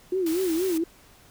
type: tone with vibrato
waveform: sine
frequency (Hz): 349.2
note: F4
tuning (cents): 0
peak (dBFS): -22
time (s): 0.12-0.84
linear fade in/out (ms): 5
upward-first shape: sine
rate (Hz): 4.2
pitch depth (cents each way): 160
type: noise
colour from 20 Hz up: white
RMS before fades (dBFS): -37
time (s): 0.26-0.78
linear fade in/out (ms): 5
effects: pink hiss -54 dBFS RMS until 1.3 s

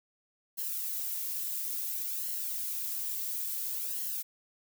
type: noise with flanger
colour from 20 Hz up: violet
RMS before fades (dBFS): -35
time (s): 0.57-4.23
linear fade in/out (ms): 20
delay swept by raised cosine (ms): 0.82 to 3.12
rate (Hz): 0.58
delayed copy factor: -0.6
effects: none

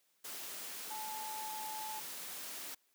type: tone in noise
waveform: sine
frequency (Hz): 867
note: A5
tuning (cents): -26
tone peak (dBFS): -42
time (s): 0.9-2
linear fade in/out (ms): 10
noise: white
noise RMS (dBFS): -45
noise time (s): 0.24-2.75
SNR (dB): 0
effects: white hiss -75 dBFS RMS until 2.94 s + high-pass 200 Hz 12 dB/octave

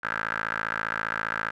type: tone with band-pass filter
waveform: 15% pulse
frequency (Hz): 55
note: A1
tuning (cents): 0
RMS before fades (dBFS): -30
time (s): 0.03-1.51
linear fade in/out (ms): 10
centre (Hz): 1500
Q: 6.9
effects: none

